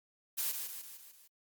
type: noise with echo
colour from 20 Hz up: blue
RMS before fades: -34 dBFS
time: 0.37-0.53 s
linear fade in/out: 20 ms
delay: 150 ms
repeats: 5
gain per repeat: -5 dB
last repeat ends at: 1.28 s
effects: Opus 48 kbps